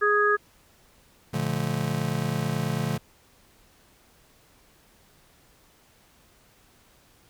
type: harmonic tone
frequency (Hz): 415.3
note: G#4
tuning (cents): 0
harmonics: 1 / 3 / 4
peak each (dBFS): -23 / -23 / -23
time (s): 0.01-0.37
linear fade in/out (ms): 20
type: chord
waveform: square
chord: Bb major seventh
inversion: none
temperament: just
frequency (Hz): 116.54 / 145.68 / 174.81 / 218.5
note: Bb2 / D3 / F3 / A3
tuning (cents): 0 / -14 / +2 / -12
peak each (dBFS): -33 / -29 / -33 / -33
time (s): 1.33-2.98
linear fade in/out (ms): 10
effects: pink hiss -59 dBFS RMS until 7.29 s